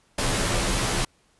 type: noise with comb filter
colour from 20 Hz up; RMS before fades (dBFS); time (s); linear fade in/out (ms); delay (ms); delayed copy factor
pink; -24; 0.18-1.05; 5; 13; -0.95
effects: pink hiss -63 dBFS RMS until 1.39 s + resampled to 24000 Hz